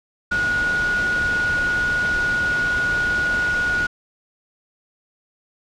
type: tone in noise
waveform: sine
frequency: 1450 Hz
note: F#6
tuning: 35 cents flat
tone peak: -18 dBFS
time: 0.31-3.87 s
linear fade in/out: 10 ms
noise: pink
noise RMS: -29 dBFS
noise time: 0.31-3.87 s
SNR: +8 dB
effects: low-pass 5000 Hz 12 dB/octave